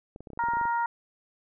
clicks, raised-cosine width 2 ms, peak -29 dBFS, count 12, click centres 0.161 / 0.206 / 0.272 / 0.303 / 0.333 / 0.375 / 0.438 / 0.486 / 0.536 / 0.57 / 0.613 / 0.654 s
harmonic tone, 469.1 Hz, A#4, 11 cents sharp, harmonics 2 / 3 / 4, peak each -25 / -33 / -40 dBFS, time 0.39-0.86 s, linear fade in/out 2 ms
effects none

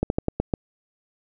slowing click train, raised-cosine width 2 ms, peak -8 dBFS, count 6, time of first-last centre 0.03-0.538 s, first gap 71 ms, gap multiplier 1.18, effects none

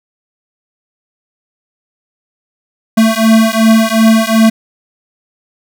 square beating tone pair, 221.4 / 224.1 Hz, A3 / A3, +11 / +32 cents, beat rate 2.7 Hz, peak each -10 dBFS, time 2.97-4.5 s, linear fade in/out 10 ms, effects none

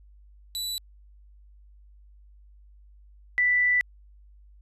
sawtooth / sine tone pair in turn, 3955 / 1977.5 Hz, B7 / B6, +2 / +2 cents, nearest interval octave, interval 1200 cents, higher first, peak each -26 / -19 dBFS, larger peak second, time 0.55-0.78 / 3.38-3.81 s, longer second, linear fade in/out 0 ms, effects added 50 Hz sine -50 dBFS peak until 4.61 s + resampled to 32000 Hz

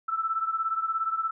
sine beating tone pair, 1318.5 / 1335.5 Hz, E6 / E6, 0 / +22 cents, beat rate 17 Hz, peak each -27 / -31 dBFS, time 0.08-1.31 s, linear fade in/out 10 ms, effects none

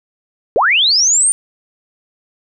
sine linear sweep, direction up, 371.9 to 9130 Hz, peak -9 dBFS, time 0.56-1.32 s, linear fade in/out 0 ms, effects none

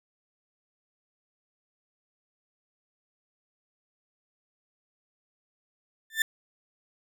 35% pulse tone with exponential growth, 1778 Hz, A6, 18 cents sharp, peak -16 dBFS, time 6.1-6.22 s, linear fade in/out 2 ms, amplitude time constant 26 ms, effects none

